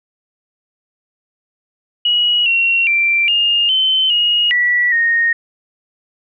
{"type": "tone with pitch steps", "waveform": "sine", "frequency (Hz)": [2909, 2737, 2355, 2830, 3069, 2877, 1949, 1856], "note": ["F#7", "F7", "D7", "F7", "G7", "F#7", "B6", "A#6"], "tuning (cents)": [-30, -36, 4, 22, -37, -49, -23, -8], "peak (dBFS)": -11, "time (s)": [2.05, 5.33], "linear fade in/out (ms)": 5, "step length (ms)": 410, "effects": []}